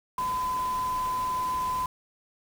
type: tone in noise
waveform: sine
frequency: 1013 Hz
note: B5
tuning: 44 cents sharp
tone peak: -26 dBFS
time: 0.18-1.86 s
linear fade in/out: 2 ms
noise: pink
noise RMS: -41 dBFS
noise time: 0.18-1.86 s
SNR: +12 dB
effects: none